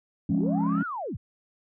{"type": "chord", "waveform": "sine", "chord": "Db major", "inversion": "first", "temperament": "just", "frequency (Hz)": [173.24, 207.9, 277.2], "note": ["F3", "Ab3", "Db4"], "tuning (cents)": [-14, 2, 0], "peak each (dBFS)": -26, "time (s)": [0.29, 0.83], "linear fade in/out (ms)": 5}
{"type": "linear two-way sweep", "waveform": "sine", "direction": "up then down", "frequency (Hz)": [46.95, 1480, 46.95], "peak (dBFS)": -30, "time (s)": [0.29, 1.17], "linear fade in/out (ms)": 10, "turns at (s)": 0.84}
{"effects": ["tanh soft clip ceiling -16 dBFS"]}